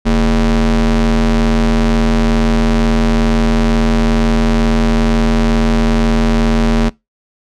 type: ring-modulated tone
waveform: square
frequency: 93.9 Hz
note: F#2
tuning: 26 cents sharp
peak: -7 dBFS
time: 0.05-6.9 s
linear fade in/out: 20 ms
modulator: 135 Hz
effects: noise-tail reverb RT60 0.2 s tail -23 dB re dry + low-pass 6000 Hz 12 dB/octave